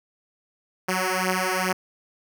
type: beating tone pair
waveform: 5% pulse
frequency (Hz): 184.4 / 186.8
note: F#3 / F#3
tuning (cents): -6 / +17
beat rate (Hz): 2.4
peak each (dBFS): -14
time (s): 0.88-1.73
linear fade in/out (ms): 10
effects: none

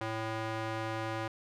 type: tone with band-pass filter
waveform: square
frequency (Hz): 111.2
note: A2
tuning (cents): +19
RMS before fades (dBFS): -36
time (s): 0.01-1.28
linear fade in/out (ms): 5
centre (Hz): 1100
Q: 0.59
effects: none

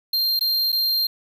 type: tone with dropouts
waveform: square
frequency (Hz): 4186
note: C8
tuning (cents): 0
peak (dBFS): -19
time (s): 0.13-1.07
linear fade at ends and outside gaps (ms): 5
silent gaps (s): 0.393-0.409 / 0.72-0.726
effects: 8-bit

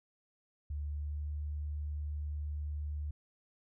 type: tone with pitch glide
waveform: sine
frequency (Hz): 73.3 to 74.28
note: D2 to D2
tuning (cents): -3 to +20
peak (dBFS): -35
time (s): 0.7-3.11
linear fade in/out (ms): 5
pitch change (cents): +23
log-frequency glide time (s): 0.82-1.28
effects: none

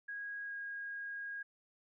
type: tone with pitch glide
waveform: sine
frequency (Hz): 1646 to 1634.6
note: G#6 to G#6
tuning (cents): -16 to -28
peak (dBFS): -40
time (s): 0.08-1.43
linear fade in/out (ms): 10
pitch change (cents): -12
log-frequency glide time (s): 0.45-0.52
effects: none

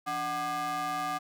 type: ring-modulated tone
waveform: square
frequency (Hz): 227.4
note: A#3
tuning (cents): -43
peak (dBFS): -28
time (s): 0.06-1.19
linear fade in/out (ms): 20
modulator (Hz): 972
effects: none

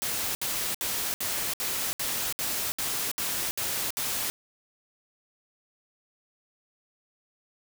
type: noise bursts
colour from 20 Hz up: white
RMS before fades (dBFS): -30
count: 11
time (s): 0.02-4.3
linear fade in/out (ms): 0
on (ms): 330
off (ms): 65
effects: none

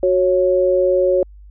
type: tone pair together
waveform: sine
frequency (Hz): 368.5 / 551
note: F#4 / C#5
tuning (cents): -7 / -11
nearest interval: perfect fifth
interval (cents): 696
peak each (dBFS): -16 / -14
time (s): 0.03-1.23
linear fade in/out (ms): 2
effects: added 50 Hz sine -38 dBFS peak until 1.5 s

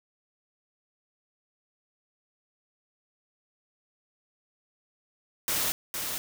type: noise with echo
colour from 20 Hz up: white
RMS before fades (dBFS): -28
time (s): 5.48-5.72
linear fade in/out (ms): 0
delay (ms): 460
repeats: 1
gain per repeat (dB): -5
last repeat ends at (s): 6.18
effects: none

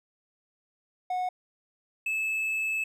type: tone pair in turn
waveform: triangle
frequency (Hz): 732 / 2609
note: F#5 / E7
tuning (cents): -19 / -18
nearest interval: octave + minor seventh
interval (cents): 2201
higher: second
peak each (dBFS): -25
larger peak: neither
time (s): 1.1-1.29 / 2.06-2.84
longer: second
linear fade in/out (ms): 5
effects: none

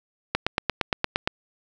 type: click train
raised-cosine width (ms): 0.3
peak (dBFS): -5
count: 9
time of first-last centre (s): 0.35-1.275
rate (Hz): 8.65
effects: none

